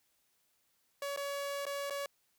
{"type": "tone with dropouts", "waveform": "sawtooth", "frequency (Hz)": 564, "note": "C#5", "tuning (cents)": 30, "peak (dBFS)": -32, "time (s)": [1.02, 2.06], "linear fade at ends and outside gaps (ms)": 2, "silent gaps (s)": [[1.163, 1.173], [1.654, 1.665], [1.899, 1.906]], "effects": ["white hiss -75 dBFS RMS until 2.38 s"]}